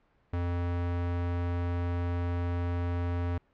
square tone, 87.31 Hz, F2, in tune, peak -29 dBFS, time 0.33-3.38 s, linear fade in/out 5 ms, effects pink hiss -68 dBFS RMS until 3.53 s + low-pass 2000 Hz 12 dB/octave

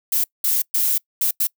violet noise bursts at uneven times, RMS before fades -19 dBFS, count 5, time 0.12-0.24 / 0.44-0.62 / 0.74-0.98 / 1.21-1.31 / 1.4-1.47 s, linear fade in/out 5 ms, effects noise-tail reverb RT60 0.1 s tail -25 dB re dry

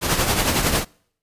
pink noise with tremolo, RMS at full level -17 dBFS, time 0.01-0.85 s, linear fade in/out 50 ms, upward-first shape triangle, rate 11 Hz, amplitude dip 60%, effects noise-tail reverb RT60 0.6 s tail -26 dB re dry + resampled to 32000 Hz

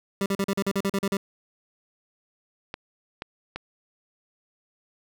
25% pulse tone bursts, 196.8 Hz, G3, 7 cents sharp, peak -19 dBFS, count 11, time 0.21-1.17 s, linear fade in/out 2 ms, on 50 ms, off 41 ms
clicks, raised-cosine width 0.3 ms, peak -16 dBFS, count 3, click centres 2.741 / 3.221 / 3.56 s
effects none

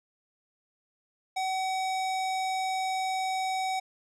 square tone with low-pass filter, 757 Hz, F#5, 39 cents sharp, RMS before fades -30 dBFS, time 1.36-3.8 s, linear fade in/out 10 ms, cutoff 7600 Hz, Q 0.94, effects none

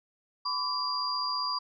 sine tone cluster, 1011 / 1146 / 4786 Hz, B5 / D6 / D8, +40 / -43 / +32 cents, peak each -34 / -34 / -31 dBFS, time 0.45-1.59 s, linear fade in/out 10 ms, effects none

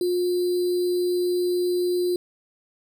sine tone with sample-and-hold, 356.4 Hz, F4, 35 cents sharp, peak -20 dBFS, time 0.01-2.16 s, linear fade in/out 2 ms, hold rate 4410 Hz, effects none

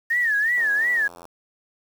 sine tone with vibrato, 1801 Hz, A6, 40 cents sharp, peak -18 dBFS, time 0.1-1.08 s, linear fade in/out 10 ms, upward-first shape sine, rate 2.8 Hz, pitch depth 150 cents each way
click train, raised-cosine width 1 ms, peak -26 dBFS, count 59, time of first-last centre 0.58-1.254 s, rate 86.1 Hz
effects high-pass 400 Hz 12 dB/octave + 7-bit

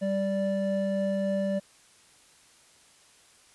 triangle tone pair together, 196 / 584.6 Hz, G3 / D5, 0 / -8 cents, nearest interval octave + perfect fifth, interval 1892 cents, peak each -26 / -26 dBFS, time 0.01-1.6 s, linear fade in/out 20 ms, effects white hiss -58 dBFS RMS until 3.54 s + resampled to 24000 Hz

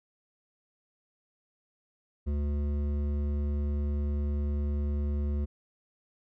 sine tone with hard clipping, 72.5 Hz, D2, 22 cents flat, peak -29 dBFS, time 2.26-5.46 s, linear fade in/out 20 ms, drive 11 dB, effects none

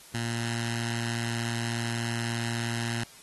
10% pulse tone with notch filter, 116.54 Hz, A#2, in tune, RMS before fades -31 dBFS, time 0.14-3.04 s, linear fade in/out 5 ms, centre 500 Hz, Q 0.54, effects white hiss -51 dBFS RMS until 3.22 s + AAC 32 kbps

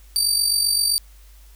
25% pulse tone with amplitude modulation, 4641 Hz, D8, 21 cents flat, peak -10 dBFS, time 0.16-0.98 s, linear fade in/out 0 ms, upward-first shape sine, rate 47.7 Hz, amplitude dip 60%, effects added 50 Hz sine -44 dBFS peak until 1.55 s + white hiss -55 dBFS RMS until 1.55 s

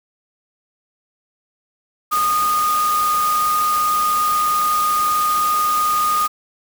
sine tone in noise, 1230 Hz, D#6, 20 cents flat, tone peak -15 dBFS, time 2.11-6.28 s, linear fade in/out 20 ms, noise white, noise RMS -27 dBFS, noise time 2.11-6.28 s, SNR +9 dB, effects none

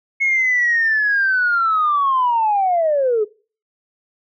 sine linear sweep, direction down, 2186 to 407.3 Hz, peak -13 dBFS, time 0.2-3.25 s, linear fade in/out 20 ms, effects noise-tail reverb RT60 0.4 s tail -23 dB re dry + tanh soft clip ceiling -9 dBFS

